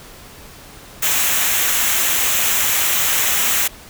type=noise with comb filter; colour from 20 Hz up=white; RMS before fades=-17 dBFS; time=1.02-3.68 s; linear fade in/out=10 ms; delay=0.21 ms; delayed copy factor=-0.55; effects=pink hiss -40 dBFS RMS until 3.89 s